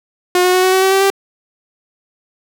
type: tone with pitch steps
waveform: sawtooth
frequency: 360 / 364.4 / 368.8 / 373.3 / 377.9 / 382.5 / 387.2 / 391.9 Hz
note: F#4 / F#4 / F#4 / F#4 / F#4 / G4 / G4 / G4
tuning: -47 / -26 / -6 / +15 / +37 / -42 / -21 / 0 cents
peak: -6 dBFS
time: 0.35-1.102 s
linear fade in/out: 2 ms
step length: 94 ms
effects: none